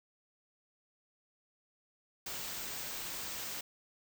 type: band-stop noise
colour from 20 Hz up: white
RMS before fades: -41 dBFS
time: 2.26-3.61 s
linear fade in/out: 5 ms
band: 9100 to 13000 Hz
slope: 96 dB/octave
effects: none